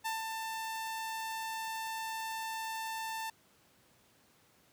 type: tone with ADSR envelope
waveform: sawtooth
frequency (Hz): 891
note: A5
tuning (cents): +22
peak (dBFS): -29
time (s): 0.04-3.3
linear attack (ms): 21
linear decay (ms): 160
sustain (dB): -4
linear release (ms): 4
effects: pink hiss -66 dBFS RMS until 4.72 s + high-pass 100 Hz 12 dB/octave